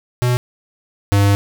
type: tone pair in turn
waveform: square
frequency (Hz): 123.47 / 100.46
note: B2 / G2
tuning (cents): 0 / +43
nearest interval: major third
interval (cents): 357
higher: first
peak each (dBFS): -14 / -11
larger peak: second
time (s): 0.22-0.37 / 1.12-1.35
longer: second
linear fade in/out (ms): 0
effects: none